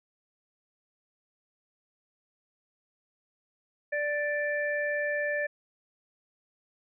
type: harmonic tone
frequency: 587.3 Hz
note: D5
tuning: in tune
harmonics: 1 / 3 / 4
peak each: -30 / -30 / -41 dBFS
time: 3.92-5.47 s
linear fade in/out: 10 ms
effects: none